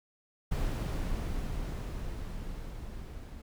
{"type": "noise with level ramp", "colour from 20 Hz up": "brown", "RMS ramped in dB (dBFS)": [-30, -44], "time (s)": [0.51, 3.42], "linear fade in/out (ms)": 10, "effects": []}